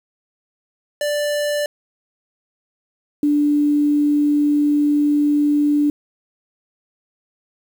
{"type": "tone pair in turn", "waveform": ["square", "sine"], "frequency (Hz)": [588, 293.4], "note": ["D5", "D4"], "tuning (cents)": [2, -2], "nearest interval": "octave", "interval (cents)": 1204, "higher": "first", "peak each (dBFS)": [-19, -13], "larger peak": "second", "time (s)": [[1.01, 1.66], [3.23, 5.9]], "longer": "second", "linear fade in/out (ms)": 2, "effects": ["7-bit"]}